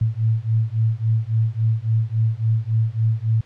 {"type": "beating tone pair", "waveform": "sine", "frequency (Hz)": [110, 113.6], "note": ["A2", "A#2"], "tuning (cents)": [0, -44], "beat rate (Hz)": 3.6, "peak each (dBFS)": -20, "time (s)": [0.01, 3.41], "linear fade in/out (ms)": 5, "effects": ["pink hiss -54 dBFS RMS until 3.45 s", "low-pass 4000 Hz 12 dB/octave"]}